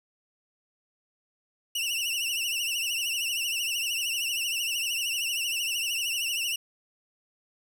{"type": "tone with vibrato", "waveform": "sawtooth", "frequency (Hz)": 2794, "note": "F7", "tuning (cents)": 0, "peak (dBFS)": -24, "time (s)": [1.75, 6.56], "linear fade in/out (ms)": 5, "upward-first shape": "triangle", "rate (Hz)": 13, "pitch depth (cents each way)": 120, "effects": []}